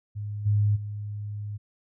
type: tone with level steps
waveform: sine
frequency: 103.83 Hz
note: G#2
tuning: in tune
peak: -30 / -19 / -31 dBFS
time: 0.15-1.58 s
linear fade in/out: 20 ms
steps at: 0.45 / 0.75 s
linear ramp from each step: 20 ms
effects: none